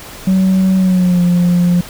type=tone with pitch glide; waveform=sine; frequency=188.7 to 176.06 Hz; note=F#3 to F3; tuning=+34 to +14 cents; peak=-6 dBFS; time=0.27-1.81 s; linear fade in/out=5 ms; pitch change=-120 cents; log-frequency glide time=0.77-1.22 s; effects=tanh soft clip ceiling -7 dBFS + pink hiss -32 dBFS RMS until 1.89 s